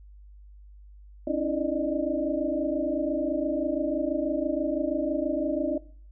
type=tone cluster; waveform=sine; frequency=273.2 / 299.5 / 328.3 / 592 / 618 Hz; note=C#4 / D4 / E4 / D5 / D#5; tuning=-25 / +34 / -7 / +14 / -12 cents; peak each=-31 dBFS; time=1.27-5.78 s; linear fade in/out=5 ms; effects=noise-tail reverb RT60 0.5 s tail -21 dB re dry + added 50 Hz sine -46 dBFS peak until 6.11 s